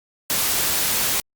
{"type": "noise", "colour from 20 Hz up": "white", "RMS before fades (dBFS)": -21, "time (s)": [0.3, 1.2], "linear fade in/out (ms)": 0, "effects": ["Opus 48 kbps"]}